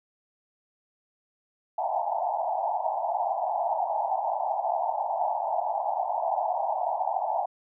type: band-pass noise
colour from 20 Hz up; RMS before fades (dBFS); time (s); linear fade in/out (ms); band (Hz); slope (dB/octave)
pink; -28; 1.78-7.46; 5; 640 to 920; 96
effects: none

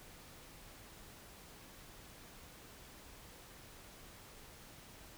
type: silence
effects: pink hiss -56 dBFS RMS until 5.17 s

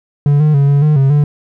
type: tone with pitch steps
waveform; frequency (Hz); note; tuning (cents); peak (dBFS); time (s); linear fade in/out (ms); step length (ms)
triangle; 144 / 152.1 / 140.2 / 142 / 151.7 / 135.7 / 146.6; D3 / D#3 / C#3 / C#3 / D#3 / C#3 / D3; -34 / -39 / +20 / +42 / -44 / -36 / -3; -5; 0.26-1.24; 2; 140
effects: none

